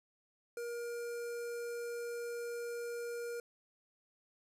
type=tone with notch filter; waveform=square; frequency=473.5 Hz; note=A#4; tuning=27 cents sharp; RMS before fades=-41 dBFS; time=0.57-3.4 s; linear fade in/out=2 ms; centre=3300 Hz; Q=1.2; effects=resampled to 32000 Hz + 12-bit